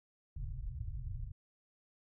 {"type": "low-pass noise", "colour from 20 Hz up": "pink", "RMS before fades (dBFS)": -41, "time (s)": [0.36, 1.32], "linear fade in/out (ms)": 5, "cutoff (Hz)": 140, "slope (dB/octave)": 96, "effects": []}